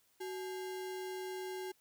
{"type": "tone with sample-and-hold", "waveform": "sine", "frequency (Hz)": 372.6, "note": "F#4", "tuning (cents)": 12, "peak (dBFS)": -39, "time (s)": [0.2, 1.72], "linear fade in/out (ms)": 10, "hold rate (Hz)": 1225, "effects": ["white hiss -72 dBFS RMS until 1.8 s"]}